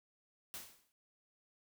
white noise with exponential decay, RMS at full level -43 dBFS, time 0.54-0.92 s, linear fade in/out 0 ms, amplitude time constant 81 ms, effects none

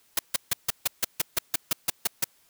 white noise bursts, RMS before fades -23 dBFS, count 13, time 0.17-2.243 s, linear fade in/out 5 ms, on 21 ms, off 150 ms, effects white hiss -63 dBFS RMS until 2.49 s

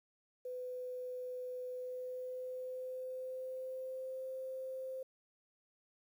sine tone with pitch glide, 502 to 522.4 Hz, B4 to C5, +28 to -3 cents, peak -40 dBFS, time 0.45-5.03 s, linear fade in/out 5 ms, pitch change +69 cents, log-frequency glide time 1.69-4.27 s, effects 11-bit

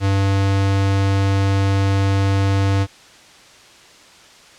square tone, 98 Hz, G2, in tune, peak -15 dBFS, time 0-2.87 s, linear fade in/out 50 ms, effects white hiss -45 dBFS RMS until 4.58 s + low-pass 6000 Hz 12 dB/octave

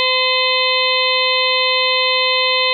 harmonic tone, 513 Hz, C5, 34 cents flat, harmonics 1 / 2 / 4 / 5 / 6 / 7 / 8, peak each -21 / -21 / -21 / -21 / -21 / -21 / -21 dBFS, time 0-2.73 s, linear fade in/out 0 ms, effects none

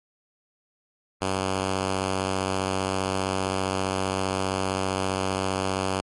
5% pulse tone, 95.2 Hz, F#2, 50 cents sharp, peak -13 dBFS, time 1.21-6.01 s, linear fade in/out 10 ms, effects MP3 48 kbps

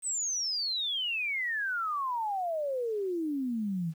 sine exponential sweep, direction down, 8372 to 155.56 Hz, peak -29 dBFS, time 0.02-3.94 s, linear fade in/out 50 ms, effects 10-bit

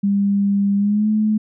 sine tone with pitch glide, 200.1 to 214.5 Hz, G3 to A3, +36 to -44 cents, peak -14 dBFS, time 0.03-1.38 s, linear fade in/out 10 ms, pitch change +120 cents, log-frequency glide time 0.77-1.08 s, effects none

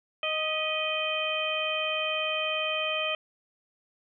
harmonic tone with a mistuned harmonic, 622.3 Hz, D#5, in tune, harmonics 1 / 2 / 3 / 4 / 5, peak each -32 / -35 / -41 / -31 / -32 dBFS, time 0.23-3.15 s, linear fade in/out 2 ms, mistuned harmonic 3, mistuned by +60 cents, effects none

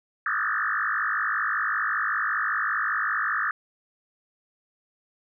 sine tone with frequency modulation, 1507 Hz, F#6, 31 cents sharp, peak -23 dBFS, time 0.26-3.51 s, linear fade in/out 2 ms, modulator 52.6 Hz, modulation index 6, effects none

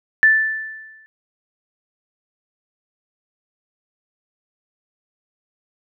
sine tone with exponential decay, 1760 Hz, A6, in tune, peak -7 dBFS, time 0.23-1.06 s, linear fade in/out 0 ms, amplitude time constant 180 ms, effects none

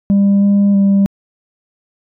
sine tone with pitch steps, 199.4 / 201.1 / 197.7 Hz, G3 / G3 / G3, +30 / +44 / +15 cents, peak -5 dBFS, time 0.1-1.06 s, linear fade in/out 0 ms, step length 320 ms, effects tanh soft clip ceiling -7 dBFS

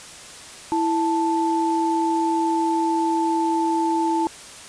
sine tone pair together, 329.6 / 879.9 Hz, E4 / A5, 0 / 0 cents, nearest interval octave + perfect fourth, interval 1700 cents, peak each -21 dBFS, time 0.72-4.27 s, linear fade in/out 0 ms, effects white hiss -40 dBFS RMS until 4.68 s + resampled to 22050 Hz

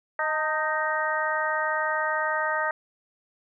harmonic tone with a mistuned harmonic, 311.1 Hz, D#4, in tune, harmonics 2 / 3 / 4 / 5 / 6, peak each -30 / -30 / -30 / -30 / -30 dBFS, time 0.19-2.71 s, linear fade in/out 2 ms, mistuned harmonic 3, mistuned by -42 cents, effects none

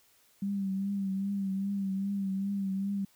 sine tone with vibrato, 196 Hz, G3, in tune, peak -29 dBFS, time 0.42-3.05 s, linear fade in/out 5 ms, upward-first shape triangle, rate 2.5 Hz, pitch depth 49 cents each way, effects white hiss -65 dBFS RMS until 3.15 s

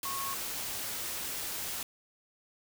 sine tone in noise, 1096 Hz, C#6, 20 cents flat, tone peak -36 dBFS, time 0.05-0.34 s, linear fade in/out 2 ms, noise white, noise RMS -37 dBFS, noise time 0.03-1.83 s, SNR -2 dB, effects none

